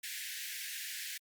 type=high-pass noise; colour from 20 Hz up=pink; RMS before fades=-42 dBFS; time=0.03-1.18 s; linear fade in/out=10 ms; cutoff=1600 Hz; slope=96 dB/octave; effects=Opus 48 kbps